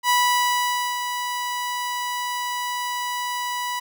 sawtooth tone with ADSR envelope, 982 Hz, B5, 10 cents flat, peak -12 dBFS, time 0.03-3.8 s, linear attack 63 ms, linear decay 880 ms, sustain -9 dB, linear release 13 ms, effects none

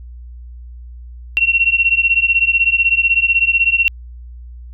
sine beating tone pair, 2722 / 2738 Hz, F7 / F7, -45 / -35 cents, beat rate 16 Hz, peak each -14 dBFS, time 1.37-3.88 s, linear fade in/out 0 ms, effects added 60 Hz sine -31 dBFS peak until 4.73 s

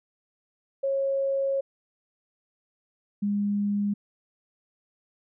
sine tone pair in turn, 546 / 203.9 Hz, C#5 / G#3, -26 / -32 cents, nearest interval octave + perfect fourth, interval 1706 cents, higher first, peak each -23 dBFS, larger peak neither, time 0.83-1.61 / 3.22-3.94 s, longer first, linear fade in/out 10 ms, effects none

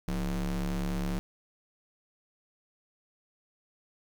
square ring-modulated tone, 72.2 Hz, D2, 29 cents flat, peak -27 dBFS, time 0.08-1.19 s, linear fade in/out 0 ms, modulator 107 Hz, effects 9-bit

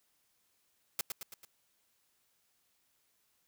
white noise with echo, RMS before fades -33 dBFS, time 0.99-1.01 s, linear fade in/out 2 ms, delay 110 ms, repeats 4, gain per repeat -5 dB, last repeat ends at 1.45 s, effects white hiss -75 dBFS RMS until 3.47 s

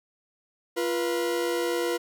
40% pulse tone pair together, 346.2 / 484.1 Hz, F4 / B4, -15 / -35 cents, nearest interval tritone, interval 580 cents, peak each -27 dBFS, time 0.76-1.98 s, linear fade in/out 20 ms, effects none

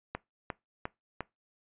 click train, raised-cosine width 0.5 ms, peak -19 dBFS, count 4, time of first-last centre 0.15-1.206 s, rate 2.84 Hz, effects noise-tail reverb RT60 0.2 s tail -21 dB re dry + resampled to 8000 Hz

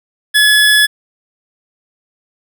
25% pulse tone, 1705 Hz, G#6, 45 cents sharp, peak -3 dBFS, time 0.34-0.87 s, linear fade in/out 20 ms, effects none

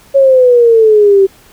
sine exponential sweep, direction down, 554.4 to 382.9 Hz, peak -3 dBFS, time 0.14-1.27 s, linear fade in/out 20 ms, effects pink hiss -43 dBFS RMS until 1.52 s

